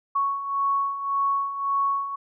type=beating tone pair; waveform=sine; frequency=1108.7 / 1110.5 Hz; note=C#6 / C#6; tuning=0 / +3 cents; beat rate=1.8 Hz; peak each=-29 / -23 dBFS; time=0.15-2.16 s; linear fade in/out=10 ms; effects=none